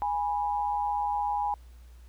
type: tone pair together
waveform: sine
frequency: 825 / 981.9 Hz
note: G#5 / B5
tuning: -12 / -10 cents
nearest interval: minor third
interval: 302 cents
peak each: -27 / -32 dBFS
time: 0.02-1.54 s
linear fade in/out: 0 ms
effects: added 60 Hz sine -47 dBFS peak until 2.08 s + pink hiss -64 dBFS RMS until 2.08 s